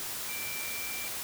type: tone in noise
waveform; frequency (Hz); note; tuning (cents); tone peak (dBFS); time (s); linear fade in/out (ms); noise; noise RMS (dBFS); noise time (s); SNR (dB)
sine; 2348; D7; -1; -39; 0.29-1.08; 0; white; -37; 0-1.23; -5
effects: none